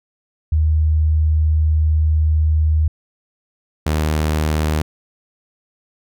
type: tone pair in turn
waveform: sine / sawtooth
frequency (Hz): 77.78 / 77.06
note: D#2 / D#2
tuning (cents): 0 / -16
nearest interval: unison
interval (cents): 16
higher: first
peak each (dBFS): -12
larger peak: neither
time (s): 0.52-2.88 / 3.86-4.82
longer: first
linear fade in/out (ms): 5
effects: none

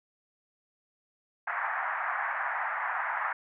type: band-pass noise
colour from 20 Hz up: white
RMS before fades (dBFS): -32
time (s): 1.47-3.33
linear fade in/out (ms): 5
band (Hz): 710 to 1900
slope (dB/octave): 48
effects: none

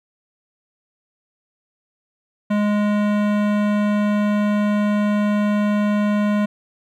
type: tone with hard clipping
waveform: sine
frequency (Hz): 207.7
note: G#3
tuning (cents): 0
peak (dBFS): -18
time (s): 2.5-6.46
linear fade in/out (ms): 10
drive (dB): 18
effects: none

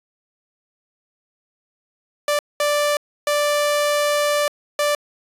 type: tone bursts at uneven times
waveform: sawtooth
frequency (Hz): 587.3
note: D5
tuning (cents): 0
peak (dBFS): -13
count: 4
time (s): 2.28-2.39 / 2.6-2.97 / 3.27-4.48 / 4.79-4.95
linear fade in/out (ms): 2
effects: resampled to 32000 Hz

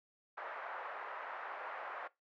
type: band-pass noise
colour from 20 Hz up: white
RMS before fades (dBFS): -45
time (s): 0.37-2.08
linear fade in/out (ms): 10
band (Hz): 550 to 1600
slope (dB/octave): 24
effects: noise-tail reverb RT60 0.2 s tail -20 dB re dry

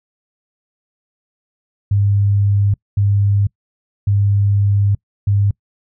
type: tone bursts at uneven times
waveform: sine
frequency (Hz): 100.9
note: G#2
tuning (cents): -49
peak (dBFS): -11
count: 4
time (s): 1.91-2.74 / 2.97-3.47 / 4.07-4.95 / 5.27-5.51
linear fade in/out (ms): 5
effects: noise-tail reverb RT60 0.1 s tail -25 dB re dry

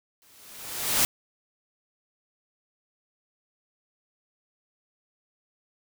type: noise with exponential growth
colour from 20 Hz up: white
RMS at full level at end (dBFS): -20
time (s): 0.22-1.05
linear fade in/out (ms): 0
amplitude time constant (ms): 180
effects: none

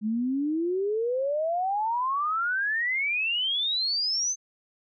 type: exponential sweep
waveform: sine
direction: up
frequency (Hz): 207.7 to 6320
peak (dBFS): -24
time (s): 0.01-4.36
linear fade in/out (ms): 50
effects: none

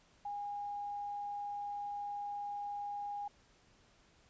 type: tone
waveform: sine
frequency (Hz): 817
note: G#5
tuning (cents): -29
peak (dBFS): -38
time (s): 0.25-3.28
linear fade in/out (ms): 5
effects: pink hiss -67 dBFS RMS until 4.29 s + resampled to 16000 Hz

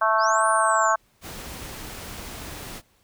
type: harmonic tone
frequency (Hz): 220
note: A3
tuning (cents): 0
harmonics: 3 / 4 / 5 / 6 / 7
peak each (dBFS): -24 / -25 / -21 / -26 / -26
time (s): 0.01-0.96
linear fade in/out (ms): 10
type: linear two-way sweep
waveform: sine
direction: up then down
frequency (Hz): 4336 to 9397 to 6580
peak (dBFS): -30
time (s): 0.18-0.95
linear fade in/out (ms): 50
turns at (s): 0.48
type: noise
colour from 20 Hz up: pink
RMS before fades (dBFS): -37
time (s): 1.21-2.82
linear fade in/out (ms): 50
effects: pink hiss -63 dBFS RMS until 3.03 s

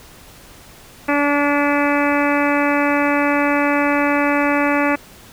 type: harmonic tone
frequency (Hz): 288.2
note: D4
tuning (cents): -33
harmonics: 1 / 2 / 3 / 4 / 5 / 6 / 7 / 8 / 9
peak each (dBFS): -18 / -21 / -23 / -24 / -25 / -26 / -26 / -27 / -28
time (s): 1.08-4.96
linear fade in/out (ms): 10
effects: pink hiss -43 dBFS RMS until 5.32 s

